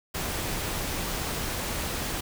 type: noise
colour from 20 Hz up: pink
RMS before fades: -31 dBFS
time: 0.14-2.21 s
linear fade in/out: 10 ms
effects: none